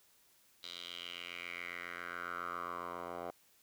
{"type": "tone with band-pass filter sweep", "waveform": "10% pulse", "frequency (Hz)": 87.31, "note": "F2", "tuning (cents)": 0, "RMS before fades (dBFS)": -44, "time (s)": [0.63, 3.31], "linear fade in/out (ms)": 5, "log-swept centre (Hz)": [3900, 770], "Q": 4.5, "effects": ["white hiss -68 dBFS RMS until 3.62 s"]}